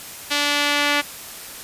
sawtooth tone with band-pass filter sweep, 290.2 Hz, D4, 21 cents flat, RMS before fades -20 dBFS, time 0.3-1.02 s, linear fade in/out 20 ms, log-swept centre 3700 to 2400 Hz, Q 1.1, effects white hiss -36 dBFS RMS until 1.63 s + resampled to 32000 Hz

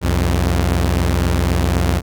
sawtooth tone pair together, 64 / 87.9 Hz, C2 / F2, -38 / +12 cents, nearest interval perfect fourth, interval 550 cents, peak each -13 dBFS, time 0.01-2.02 s, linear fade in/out 50 ms, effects none

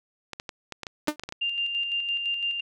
clicks, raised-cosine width 0.2 ms, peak -17 dBFS, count 11, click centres 0.333 / 0.399 / 0.492 / 0.723 / 0.833 / 0.868 / 1.074 / 1.196 / 1.236 / 1.29 / 1.324 s
sawtooth tone with exponential decay, 301.2 Hz, D4, 44 cents sharp, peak -15 dBFS, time 1.08-1.16 s, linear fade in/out 2 ms, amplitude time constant 16 ms
sine tone with tremolo, 2794 Hz, F7, in tune, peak -24 dBFS, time 1.41-2.61 s, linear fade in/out 10 ms, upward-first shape square, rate 5.9 Hz, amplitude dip 40%
effects none

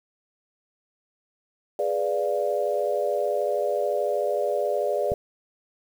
sine chord, G# diminished seventh, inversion none, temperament equal, 415.3 / 493.9 / 587.3 / 698.5 Hz, G#4 / B4 / D5 / F5, 0 / 0 / 0 / 0 cents, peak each -28 / -29 / -25 / -31 dBFS, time 1.79-5.14 s, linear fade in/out 2 ms
click, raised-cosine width 5 ms, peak -18 dBFS, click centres 5.119 s
effects 8-bit

